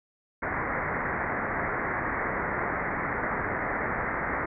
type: low-pass noise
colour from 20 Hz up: white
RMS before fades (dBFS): -30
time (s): 0.42-4.46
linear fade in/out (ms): 10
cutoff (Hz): 2100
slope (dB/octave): 96
effects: none